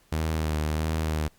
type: tone with vibrato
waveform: sawtooth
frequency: 78 Hz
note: D#2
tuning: 5 cents sharp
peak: -21 dBFS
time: 0.12-1.28 s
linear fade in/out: 5 ms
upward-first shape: sine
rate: 1.5 Hz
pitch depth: 35 cents each way
effects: pink hiss -62 dBFS RMS until 1.38 s + Opus 48 kbps